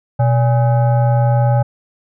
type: tone with frequency modulation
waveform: sine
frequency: 123.5 Hz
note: B2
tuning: in tune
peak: -10 dBFS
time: 0.19-1.63 s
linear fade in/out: 10 ms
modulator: 698 Hz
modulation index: 0.64
effects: none